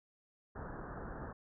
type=low-pass noise; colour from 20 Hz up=pink; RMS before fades=-45 dBFS; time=0.55-1.33 s; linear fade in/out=10 ms; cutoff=1700 Hz; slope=96 dB/octave; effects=none